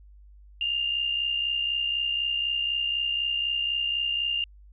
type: tone pair together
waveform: sine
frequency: 2800 / 2864 Hz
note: F7 / F7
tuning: +4 / +43 cents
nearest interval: unison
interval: 39 cents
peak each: -25 / -33 dBFS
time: 0.61-4.44 s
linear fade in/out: 2 ms
effects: added 50 Hz sine -48 dBFS peak until 4.72 s